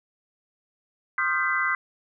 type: tone cluster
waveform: sine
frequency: 1065 / 1222 / 1385 / 1561 / 2007 Hz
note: C6 / D#6 / F6 / G6 / B6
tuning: +30 / -32 / -15 / -8 / +27 cents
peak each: -31 / -29 / -31 / -26 / -27 dBFS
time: 1.18-1.75 s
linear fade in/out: 2 ms
effects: none